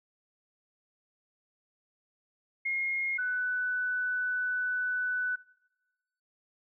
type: tone pair in turn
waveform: sine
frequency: 2145 / 1493.3 Hz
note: C7 / F#6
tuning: +42 / +16 cents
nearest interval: tritone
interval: 626 cents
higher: first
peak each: -28 dBFS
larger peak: neither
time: 2.65-3.18 / 3.18-5.36 s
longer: second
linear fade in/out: 10 ms
effects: noise-tail reverb RT60 1.0 s tail -21 dB re dry